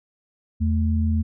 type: tone pair together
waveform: sine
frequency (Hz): 82.41 / 220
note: E2 / A3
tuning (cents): 0 / 0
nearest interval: octave + perfect fourth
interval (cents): 1700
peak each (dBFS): -19 / -24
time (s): 0.6-1.23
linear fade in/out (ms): 20
effects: none